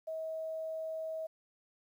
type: tone with quantisation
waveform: sine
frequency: 640 Hz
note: D#5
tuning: 49 cents sharp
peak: -36 dBFS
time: 0.07-1.27 s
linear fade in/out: 10 ms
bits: 11
effects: none